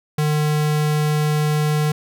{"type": "tone", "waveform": "square", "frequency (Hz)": 151.1, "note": "D3", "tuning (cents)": 50, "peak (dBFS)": -17, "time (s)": [0.18, 1.92], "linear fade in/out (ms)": 5, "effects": []}